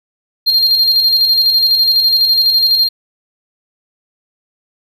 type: tone with tremolo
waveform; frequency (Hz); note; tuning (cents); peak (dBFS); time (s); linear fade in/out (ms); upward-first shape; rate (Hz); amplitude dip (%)
triangle; 4204; C8; +7; -6; 0.46-2.89; 20; square; 12; 35
effects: none